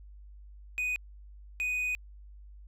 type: tone bursts at uneven times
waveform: triangle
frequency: 2489 Hz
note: D#7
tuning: in tune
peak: -27 dBFS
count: 2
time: 0.78-0.96 / 1.6-1.95 s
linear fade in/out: 0 ms
effects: added 50 Hz sine -47 dBFS peak until 2.67 s